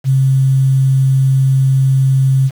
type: tone with quantisation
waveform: sine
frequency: 133.6 Hz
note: C3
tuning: 36 cents sharp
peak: -8 dBFS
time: 0.04-2.51 s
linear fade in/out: 50 ms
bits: 6
effects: none